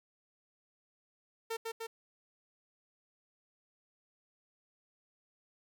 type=tone with echo; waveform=sawtooth; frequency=453 Hz; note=A#4; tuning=50 cents flat; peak=-31 dBFS; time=1.5-1.57 s; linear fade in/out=10 ms; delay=150 ms; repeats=2; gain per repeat=-2 dB; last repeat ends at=1.87 s; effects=none